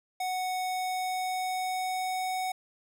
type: tone with pitch glide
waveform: square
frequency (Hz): 740 to 744.7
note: F#5 to F#5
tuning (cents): 0 to +11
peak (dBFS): -30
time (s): 0.2-2.52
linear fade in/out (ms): 5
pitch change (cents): +11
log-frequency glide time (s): 0.62-2.33
effects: none